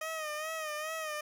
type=tone with vibrato; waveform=15% pulse; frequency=622.3 Hz; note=D#5; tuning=in tune; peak=-29 dBFS; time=0.01-1.21 s; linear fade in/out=5 ms; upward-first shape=sine; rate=2.4 Hz; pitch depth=63 cents each way; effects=none